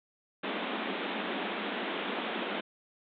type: band-pass noise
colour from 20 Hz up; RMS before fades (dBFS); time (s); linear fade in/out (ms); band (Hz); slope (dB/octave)
pink; -35; 0.43-2.61; 10; 190 to 3700; 96
effects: none